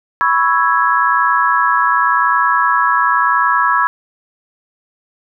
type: chord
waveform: sine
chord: C# minor seventh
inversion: third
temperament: equal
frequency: 987.8 / 1108.7 / 1318.5 / 1661.2 Hz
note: B5 / C#6 / E6 / G#6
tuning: 0 / 0 / 0 / 0 cents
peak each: -16 dBFS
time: 0.21-3.87 s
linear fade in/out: 0 ms
effects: none